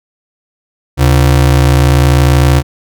square ring-modulated tone, 103.83 Hz, G#2, in tune, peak -3 dBFS, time 0.97-2.63 s, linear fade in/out 50 ms, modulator 30.2 Hz, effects none

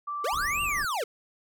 sine tone, 1169 Hz, D6, 8 cents flat, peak -30 dBFS, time 0.07-0.83 s, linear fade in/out 10 ms
square linear two-way sweep, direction up then down, 401.4 to 2835 to 401.4 Hz, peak -28 dBFS, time 0.24-1.04 s, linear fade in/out 5 ms, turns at 0.62 s
brown noise, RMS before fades -41 dBFS, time 0.33-0.85 s, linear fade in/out 2 ms
effects none

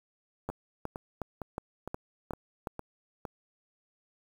two click trains, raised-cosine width 1 ms, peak -20 / -23 dBFS, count 7 / 7, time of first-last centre 0.49-2.672 / 0.5-3.252 s, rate 2.75 / 2.18 Hz, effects 8-bit

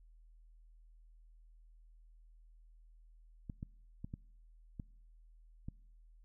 clicks, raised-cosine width 5 ms, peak -30 dBFS, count 6, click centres 3.498 / 3.629 / 4.045 / 4.139 / 4.798 / 5.685 s, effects noise-tail reverb RT60 0.8 s tail -26 dB re dry + added 40 Hz sine -58 dBFS peak until 6.24 s

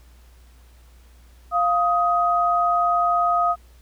sine tone pair together, 698.5 / 1254.7 Hz, F5 / D#6, 0 / +14 cents, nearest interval minor seventh, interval 1014 cents, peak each -20 / -19 dBFS, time 1.51-3.56 s, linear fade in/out 50 ms, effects added 60 Hz sine -47 dBFS peak until 3.81 s + pink hiss -58 dBFS RMS until 3.81 s

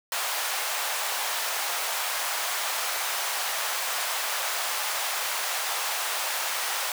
pink high-pass noise, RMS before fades -29 dBFS, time 0.12-6.92 s, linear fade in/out 2 ms, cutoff 680 Hz, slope 24 dB/octave, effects none

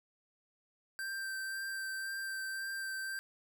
square tone with vibrato, 1568 Hz, G6, in tune, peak -38 dBFS, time 0.99-3.19 s, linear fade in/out 0 ms, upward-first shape sine, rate 1.9 Hz, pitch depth 13 cents each way, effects none

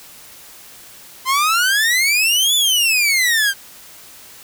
sawtooth exponential two-way sweep, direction up then down, 1021 to 3520 to 1556 Hz, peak -10 dBFS, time 1.25-3.54 s, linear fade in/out 50 ms, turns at 2.55 s, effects white hiss -41 dBFS RMS until 4.43 s

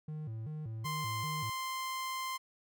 triangle tone with vibrato, 130.81 Hz, C3, in tune, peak -36 dBFS, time 0.08-1.5 s, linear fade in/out 5 ms, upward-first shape square, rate 2.6 Hz, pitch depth 280 cents each way
sawtooth tone, 1045 Hz, C6, 2 cents flat, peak -32 dBFS, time 0.84-2.38 s, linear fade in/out 20 ms
effects none

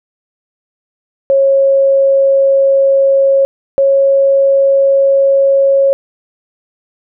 sine tone pair in turn, 546 / 548.3 Hz, C#5 / C#5, -26 / -19 cents, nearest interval unison, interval 7 cents, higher second, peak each -6 dBFS, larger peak neither, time 1.3-3.45 / 3.78-5.93 s, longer neither, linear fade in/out 0 ms, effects none

